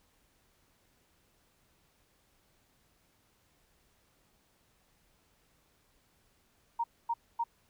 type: tone bursts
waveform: sine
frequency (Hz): 932.3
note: A#5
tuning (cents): 0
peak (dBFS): -28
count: 3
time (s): 6.79-7.44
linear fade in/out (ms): 10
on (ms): 50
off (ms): 250
effects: pink hiss -70 dBFS RMS until 7.69 s